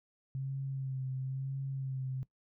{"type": "tone with vibrato", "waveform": "sine", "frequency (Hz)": 133.4, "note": "C3", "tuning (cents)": 34, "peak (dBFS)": -34, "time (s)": [0.35, 2.23], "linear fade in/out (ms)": 0, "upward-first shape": "sine", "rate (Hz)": 0.99, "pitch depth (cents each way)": 33, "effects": ["noise-tail reverb RT60 0.1 s tail -19 dB re dry"]}